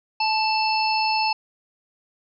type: harmonic tone with a mistuned harmonic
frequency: 872 Hz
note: A5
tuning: 16 cents flat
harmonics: 1 / 3 / 5 / 6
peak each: -21 / -26 / -28 / -29 dBFS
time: 0.2-1.33 s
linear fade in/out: 5 ms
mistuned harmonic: 3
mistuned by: +26 cents
effects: none